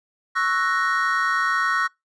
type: chord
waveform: triangle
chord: F# dominant seventh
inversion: second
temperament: equal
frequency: 1108.7 / 1318.5 / 1480 / 1864.7 Hz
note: C#6 / E6 / F#6 / A#6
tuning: 0 / 0 / 0 / 0 cents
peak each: -23 dBFS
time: 0.35-1.88 s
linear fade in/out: 20 ms
effects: noise-tail reverb RT60 0.2 s tail -26 dB re dry + resampled to 22050 Hz